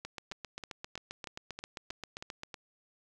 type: two click trains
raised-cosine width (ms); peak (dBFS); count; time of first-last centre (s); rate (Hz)
0.2; -23 / -24; 19 / 8; 0.05-2.434 / 0.32-2.542; 7.55 / 3.15
effects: none